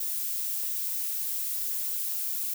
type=noise; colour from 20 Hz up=violet; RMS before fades=-31 dBFS; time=0-2.54 s; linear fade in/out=5 ms; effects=none